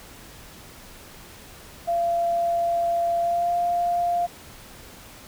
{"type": "tone with pitch glide", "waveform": "sine", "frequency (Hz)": [685, 697.8], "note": ["F5", "F5"], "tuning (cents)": [-34, -2], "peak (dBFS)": -20, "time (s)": [1.87, 4.27], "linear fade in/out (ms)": 20, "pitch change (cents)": 32, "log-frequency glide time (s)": [3.2, 3.53], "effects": ["pink hiss -45 dBFS RMS until 5.27 s"]}